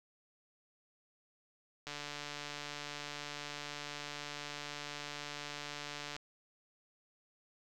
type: click train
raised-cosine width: 0.2 ms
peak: -25 dBFS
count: 628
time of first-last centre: 1.87-6.165 s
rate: 146 Hz
effects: none